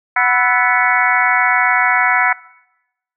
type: harmonic tone with a mistuned harmonic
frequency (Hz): 246.9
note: B3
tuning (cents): 0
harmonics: 3 / 4 / 5 / 6 / 7 / 8 / 9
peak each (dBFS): -19 / -19 / -19 / -19 / -19 / -19 / -19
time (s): 0.16-2.33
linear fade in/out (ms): 5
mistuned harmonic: 5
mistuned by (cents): +120
effects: noise-tail reverb RT60 0.9 s tail -21 dB re dry